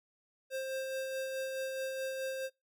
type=tone with tremolo; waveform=square; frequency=529 Hz; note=C5; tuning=19 cents sharp; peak=-35 dBFS; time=0.5-2.5 s; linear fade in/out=50 ms; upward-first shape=sine; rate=4.7 Hz; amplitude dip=30%; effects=noise-tail reverb RT60 0.2 s tail -24 dB re dry